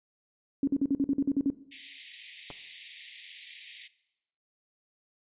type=tone bursts; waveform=sine; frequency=277.2 Hz; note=C#4; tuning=in tune; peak=-22 dBFS; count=10; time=0.63-1.502 s; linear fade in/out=2 ms; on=44 ms; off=48 ms
type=high-pass noise; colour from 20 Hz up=white; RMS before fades=-39 dBFS; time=1.71-3.88 s; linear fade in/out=10 ms; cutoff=1900 Hz; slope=96 dB/octave
type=clicks; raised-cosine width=1 ms; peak=-28 / -35 dBFS; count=2; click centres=2.503 / 2.51 s
effects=noise-tail reverb RT60 0.8 s tail -17 dB re dry + resampled to 8000 Hz